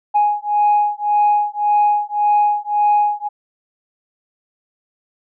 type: beating tone pair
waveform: sine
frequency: 830.6 / 832.4 Hz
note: G#5 / G#5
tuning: 0 / +4 cents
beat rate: 1.8 Hz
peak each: -15 dBFS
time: 0.14-3.29 s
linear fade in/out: 20 ms
effects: tanh soft clip ceiling -7 dBFS